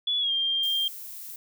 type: tone with pitch glide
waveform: sine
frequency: 3421 to 3192 Hz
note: A7 to G7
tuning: -49 to +31 cents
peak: -23 dBFS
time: 0.07-0.88 s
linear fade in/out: 5 ms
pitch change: -120 cents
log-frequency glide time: 0.19-0.32 s
type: noise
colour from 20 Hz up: violet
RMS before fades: -40 dBFS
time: 0.63-1.36 s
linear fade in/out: 2 ms
effects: none